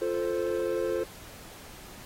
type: chord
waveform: triangle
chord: F major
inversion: none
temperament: equal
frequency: 349.2 / 440 / 523.3 Hz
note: F4 / A4 / C5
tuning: 0 / 0 / 0 cents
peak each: -29 dBFS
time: 0.01-1.04 s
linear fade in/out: 10 ms
effects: pink hiss -48 dBFS RMS until 2.05 s + AAC 48 kbps